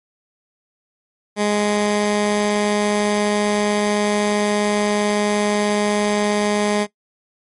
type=tone; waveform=15% pulse; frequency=207.7 Hz; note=G#3; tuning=in tune; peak=-10 dBFS; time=1.36-6.87 s; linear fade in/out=50 ms; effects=noise-tail reverb RT60 0.1 s tail -18 dB re dry + MP3 48 kbps